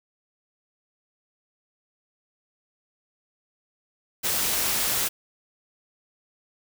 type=noise; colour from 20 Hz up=white; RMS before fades=-25 dBFS; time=4.23-5.09 s; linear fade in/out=20 ms; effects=none